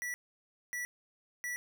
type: tone bursts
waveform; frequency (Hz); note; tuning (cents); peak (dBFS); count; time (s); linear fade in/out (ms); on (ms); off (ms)
square; 1950; B6; -23; -36; 3; 0.02-1.56; 0; 120; 590
effects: none